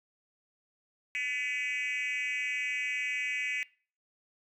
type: tone with frequency modulation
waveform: sine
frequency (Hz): 2271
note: C#7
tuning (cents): +41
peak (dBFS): -28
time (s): 1.15-3.63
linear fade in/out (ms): 0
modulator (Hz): 260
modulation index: 1.4
effects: noise-tail reverb RT60 0.4 s tail -22 dB re dry + tanh soft clip ceiling -29 dBFS